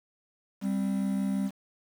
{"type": "tone pair together", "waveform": "triangle", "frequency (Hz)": [196.6, 262.4], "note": ["G3", "C4"], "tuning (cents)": [5, 5], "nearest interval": "perfect fourth", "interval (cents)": 500, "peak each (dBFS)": [-25, -31], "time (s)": [0.61, 1.51], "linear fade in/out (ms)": 50, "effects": ["8-bit"]}